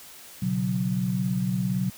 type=chord; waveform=sine; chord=B suspended second; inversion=none; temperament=equal with one note detuned; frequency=123.47 / 141.26 / 185 Hz; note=B2 / C#3 / F#3; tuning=0 / +33 / 0 cents; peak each=-29 / -31 / -25 dBFS; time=0.42-1.9 s; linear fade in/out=5 ms; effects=white hiss -46 dBFS RMS until 1.97 s